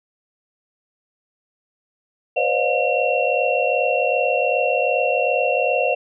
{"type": "tone cluster", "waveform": "sine", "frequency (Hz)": [496.4, 539, 606, 711, 2728], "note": ["B4", "C#5", "D#5", "F5", "F7"], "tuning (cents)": [9, -49, -46, 31, -41], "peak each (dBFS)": -23, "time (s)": [2.36, 5.95], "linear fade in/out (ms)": 10, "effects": []}